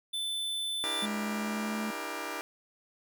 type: tone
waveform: square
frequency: 3520 Hz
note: A7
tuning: in tune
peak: -32 dBFS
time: 0.13-1.06 s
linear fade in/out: 10 ms
type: chord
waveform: 10% pulse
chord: E half-diminished seventh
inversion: third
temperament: just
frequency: 296.7 / 329.6 / 395.6 / 474.7 Hz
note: D4 / E4 / G4 / Bb4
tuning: +18 / 0 / +16 / +31 cents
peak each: -33 dBFS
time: 0.84-2.41 s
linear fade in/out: 0 ms
type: tone with pitch glide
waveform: triangle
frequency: 210.7 to 216.4 Hz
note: G#3 to A3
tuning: +25 to -29 cents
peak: -31 dBFS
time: 1.02-1.91 s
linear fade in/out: 10 ms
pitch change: +46 cents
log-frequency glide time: 1.15-1.78 s
effects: none